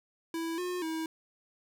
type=tone with pitch steps; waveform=square; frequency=329.5 / 359.6 / 321.5 Hz; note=E4 / F#4 / E4; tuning=-1 / -49 / -43 cents; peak=-33 dBFS; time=0.34-1.06 s; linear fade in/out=2 ms; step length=240 ms; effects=none